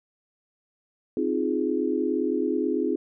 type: chord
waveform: sine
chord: F minor seventh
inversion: second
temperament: equal with one note detuned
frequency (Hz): 261.6 / 311.1 / 349.2 / 417.2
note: C4 / Eb4 / F4 / Ab4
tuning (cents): 0 / 0 / 0 / +8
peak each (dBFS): -28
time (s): 1.17-2.96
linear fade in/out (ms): 2
effects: none